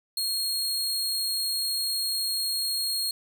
sawtooth tone, 4267 Hz, C8, 33 cents sharp, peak -23 dBFS, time 0.17-3.11 s, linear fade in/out 2 ms, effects none

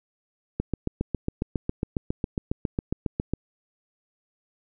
click train, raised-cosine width 3 ms, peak -12 dBFS, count 21, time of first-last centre 0.6-3.336 s, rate 7.31 Hz, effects none

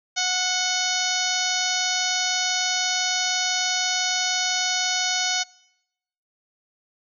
harmonic tone with a mistuned harmonic, 734 Hz, F#5, 14 cents flat, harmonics 1 / 2 / 3 / 4 / 5 / 6 / 7 / 8 / 9, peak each -30 / -30 / -30 / -30 / -30 / -30 / -30 / -30 / -30 dBFS, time 0.16-5.44 s, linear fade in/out 20 ms, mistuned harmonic 4, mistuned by +39 cents, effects noise-tail reverb RT60 0.9 s tail -26 dB re dry

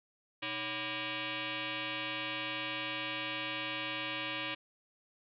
sine tone with frequency modulation, 311.1 Hz, D#4, in tune, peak -35 dBFS, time 0.42-4.55 s, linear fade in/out 10 ms, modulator 435 Hz, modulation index 7.4, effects none

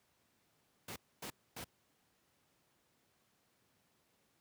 pink noise bursts, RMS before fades -45 dBFS, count 3, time 0.88-1.643 s, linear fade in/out 5 ms, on 81 ms, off 260 ms, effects pink hiss -75 dBFS RMS until 4.4 s + high-pass 100 Hz 12 dB/octave

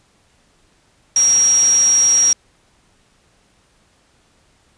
sine tone in noise, 5660 Hz, F8, 22 cents sharp, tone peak -10 dBFS, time 1.16-2.33 s, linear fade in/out 2 ms, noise white, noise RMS -26 dBFS, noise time 1.16-2.33 s, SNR +13 dB, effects pink hiss -57 dBFS RMS until 4.77 s + resampled to 22050 Hz

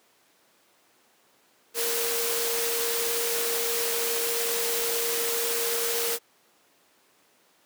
sine tone in noise, 466.2 Hz, A#4, in tune, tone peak -30 dBFS, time 1.74-6.19 s, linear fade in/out 50 ms, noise white, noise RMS -28 dBFS, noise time 1.74-6.19 s, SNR -5 dB, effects pink hiss -62 dBFS RMS until 7.65 s + high-pass 300 Hz 12 dB/octave

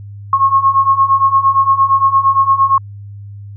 sine beating tone pair, 1081 / 1089.7 Hz, C#6 / C#6, -44 / -30 cents, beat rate 8.7 Hz, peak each -13 / -10 dBFS, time 0.33-2.78 s, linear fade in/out 2 ms, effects added 101 Hz sine -28 dBFS peak until 3.56 s

